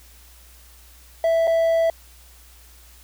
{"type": "tone with dropouts", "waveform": "triangle", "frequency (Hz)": 659.3, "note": "E5", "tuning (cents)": 0, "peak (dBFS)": -14, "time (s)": [1.24, 1.9], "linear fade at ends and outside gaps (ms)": 2, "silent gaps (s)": [1.472, 1.476], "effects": ["added 60 Hz sine -48 dBFS peak until 3.03 s", "white hiss -51 dBFS RMS until 3.03 s"]}